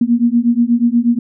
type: beating tone pair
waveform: sine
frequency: 233.1 / 241.4 Hz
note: A#3 / B3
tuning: 0 / -39 cents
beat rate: 8.3 Hz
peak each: -13 dBFS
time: 0.01-1.19 s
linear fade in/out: 5 ms
effects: none